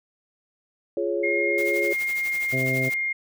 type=chord; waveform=sine; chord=Db major; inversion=first; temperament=just; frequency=346.5 / 415.8 / 554.4 Hz; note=F4 / Ab4 / Db5; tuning=-14 / +2 / 0 cents; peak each=-27 dBFS; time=0.97-1.93 s; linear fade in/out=2 ms
type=tone with pitch glide; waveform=sine; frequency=2138 to 2124 Hz; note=C7 to C7; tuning=+37 to +25 cents; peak=-23 dBFS; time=1.23-3.13 s; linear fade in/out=10 ms; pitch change=-12 cents; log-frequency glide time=1.33-2.57 s
type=noise with tremolo; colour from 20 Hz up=white; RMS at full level=-37 dBFS; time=1.58-2.94 s; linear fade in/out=0 ms; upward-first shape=triangle; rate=12 Hz; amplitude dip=85%
type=harmonic tone; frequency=130.81 Hz; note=C3; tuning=in tune; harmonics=1 / 2 / 3 / 4 / 5; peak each=-27 / -30 / -32 / -33 / -34 dBFS; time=2.52-2.9 s; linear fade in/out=20 ms
effects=none